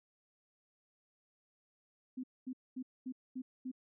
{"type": "tone bursts", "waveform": "sine", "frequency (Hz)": 256.6, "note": "C4", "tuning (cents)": -34, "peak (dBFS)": -38, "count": 6, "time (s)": [2.17, 3.716], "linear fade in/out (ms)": 10, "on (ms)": 66, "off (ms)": 230, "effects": []}